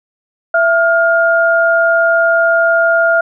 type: tone pair together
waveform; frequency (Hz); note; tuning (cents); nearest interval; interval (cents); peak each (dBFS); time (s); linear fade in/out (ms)
sine; 666 / 1412.9; E5 / F6; +18 / +20; octave + minor second; 1302; -11; 0.54-3.21; 5
effects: none